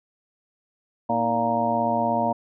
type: harmonic tone with a mistuned harmonic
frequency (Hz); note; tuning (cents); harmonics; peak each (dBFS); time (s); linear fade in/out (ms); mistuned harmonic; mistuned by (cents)
116.54; A#2; 0; 1 / 2 / 3 / 4 / 5 / 6 / 7 / 8; -36 / -27 / -35 / -36 / -27 / -25 / -36 / -25; 1.09-2.33; 10; 3; -150
effects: none